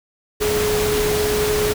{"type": "tone in noise", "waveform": "sine", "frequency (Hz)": 421.8, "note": "G#4", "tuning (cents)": 27, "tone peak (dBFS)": -18, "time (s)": [0.4, 1.74], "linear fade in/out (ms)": 20, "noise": "pink", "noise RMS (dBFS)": -23, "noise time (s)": [0.4, 1.74], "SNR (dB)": 2, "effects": []}